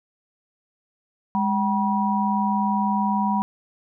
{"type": "tone cluster", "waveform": "sine", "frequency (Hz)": [205.6, 769, 968], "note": ["G#3", "G5", "B5"], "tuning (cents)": [-17, -33, -35], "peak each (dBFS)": [-22, -27, -23], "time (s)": [1.35, 3.42], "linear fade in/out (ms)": 0, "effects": []}